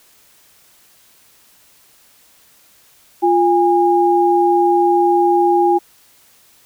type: tone pair together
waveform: sine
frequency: 349.2 / 817 Hz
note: F4 / G#5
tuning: 0 / -29 cents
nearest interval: octave + minor third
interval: 1471 cents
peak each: -13 dBFS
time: 3.22-5.79 s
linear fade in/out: 20 ms
effects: white hiss -51 dBFS RMS until 6.65 s